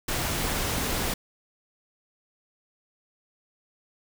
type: noise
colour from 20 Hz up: pink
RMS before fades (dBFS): -28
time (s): 0.08-1.14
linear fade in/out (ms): 5
effects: none